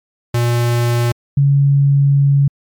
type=tone pair in turn; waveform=square / sine; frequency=119.4 / 140.27 Hz; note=A#2 / C#3; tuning=+42 / +21 cents; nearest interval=minor third; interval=279 cents; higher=second; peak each=-13 / -8 dBFS; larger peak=second; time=0.34-1.12 / 1.37-2.48 s; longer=second; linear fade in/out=5 ms; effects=MP3 96 kbps